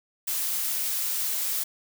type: noise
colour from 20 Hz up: blue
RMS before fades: -28 dBFS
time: 0.27-1.64 s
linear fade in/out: 10 ms
effects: none